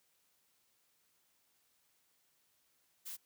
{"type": "noise", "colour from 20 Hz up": "blue", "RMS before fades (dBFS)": -45, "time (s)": [3.05, 3.17], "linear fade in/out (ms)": 20, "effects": ["white hiss -75 dBFS RMS until 3.25 s", "high-pass 60 Hz 12 dB/octave"]}